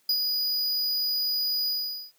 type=tone with ADSR envelope; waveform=square; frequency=4928 Hz; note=D#8; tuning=17 cents flat; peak=-21 dBFS; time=0.09-2.12 s; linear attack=4 ms; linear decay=70 ms; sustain=-4 dB; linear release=440 ms; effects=white hiss -66 dBFS RMS until 2.18 s + high-pass 80 Hz 12 dB/octave